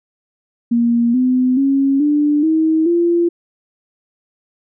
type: tone with pitch steps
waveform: sine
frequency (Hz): 235.6 / 254 / 273.8 / 295.1 / 318.1 / 343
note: A#3 / B3 / C#4 / D4 / D#4 / F4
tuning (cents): +19 / +49 / -21 / +8 / +38 / -31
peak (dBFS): -11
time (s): 0.71-3.29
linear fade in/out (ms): 10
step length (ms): 430
effects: none